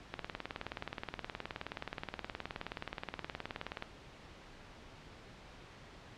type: click train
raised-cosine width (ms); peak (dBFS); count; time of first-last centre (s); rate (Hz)
0.3; -22; 71; 0.14-3.824; 19
effects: pink hiss -54 dBFS RMS until 6.17 s + low-pass 4000 Hz 12 dB/octave